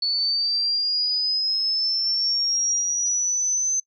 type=linear sweep; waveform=sine; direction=up; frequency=4435 to 6190 Hz; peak=-20 dBFS; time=0.02-3.8 s; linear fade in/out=5 ms; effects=noise-tail reverb RT60 0.1 s tail -22 dB re dry